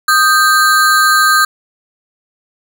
square ring-modulated tone, 1405 Hz, F6, 10 cents sharp, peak -5 dBFS, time 0.08-1.45 s, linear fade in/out 5 ms, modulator 167 Hz, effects none

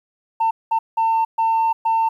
sine tone bursts at uneven times, 901 Hz, A5, 41 cents sharp, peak -13 dBFS, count 5, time 0.4-0.51 / 0.71-0.79 / 0.97-1.25 / 1.38-1.73 / 1.85-2.09 s, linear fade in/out 10 ms, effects tanh soft clip ceiling -13 dBFS + 9-bit

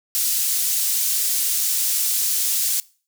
pink high-pass noise, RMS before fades -21 dBFS, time 0.15-2.8 s, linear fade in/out 0 ms, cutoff 6800 Hz, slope 12 dB/octave, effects noise-tail reverb RT60 0.4 s tail -22 dB re dry

